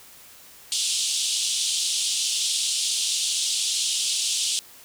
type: band-pass noise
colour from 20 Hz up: pink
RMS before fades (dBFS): -25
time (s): 0.72-4.59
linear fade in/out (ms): 0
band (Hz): 3000 to 9700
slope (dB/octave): 48
effects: white hiss -48 dBFS RMS until 4.84 s

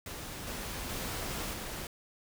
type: noise with level steps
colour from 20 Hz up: pink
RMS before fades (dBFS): -42 / -39 / -37 / -40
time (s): 0.06-1.87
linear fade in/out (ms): 2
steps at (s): 0.47 / 0.89 / 1.53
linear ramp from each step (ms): 5
effects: none

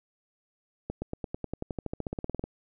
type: accelerating click train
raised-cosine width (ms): 2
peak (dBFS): -19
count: 21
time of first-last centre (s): 0.9-2.44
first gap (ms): 120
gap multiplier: 0.95
effects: none

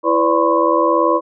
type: tone cluster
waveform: sine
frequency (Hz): 333.6 / 502 / 580 / 1007 / 1088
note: E4 / B4 / D5 / B5 / C#6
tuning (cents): +21 / +28 / -22 / +33 / -33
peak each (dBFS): -18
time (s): 0.03-1.21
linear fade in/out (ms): 50
effects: none

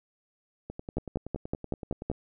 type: two click trains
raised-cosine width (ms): 2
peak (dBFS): -24 / -16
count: 16 / 7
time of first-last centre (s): 0.7-2.115 / 0.97-2.1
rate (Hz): 10.6 / 5.31
effects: none

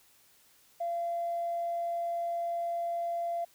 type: tone with tanh clipping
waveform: triangle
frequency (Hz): 685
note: F5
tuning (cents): -34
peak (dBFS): -30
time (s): 0.8-3.45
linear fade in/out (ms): 10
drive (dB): 4
effects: white hiss -63 dBFS RMS until 3.54 s

